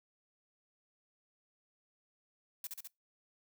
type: noise with echo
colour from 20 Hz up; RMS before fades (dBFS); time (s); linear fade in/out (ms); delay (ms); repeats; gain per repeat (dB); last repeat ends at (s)
blue; -41; 2.64-2.67; 2; 68; 3; -2; 2.874
effects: noise-tail reverb RT60 0.2 s tail -24 dB re dry